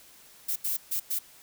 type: noise bursts at uneven times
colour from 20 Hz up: violet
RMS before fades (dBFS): -29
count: 4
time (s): 0.48-0.56 / 0.64-0.77 / 0.91-1 / 1.1-1.19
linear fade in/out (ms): 10
effects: white hiss -54 dBFS RMS until 1.42 s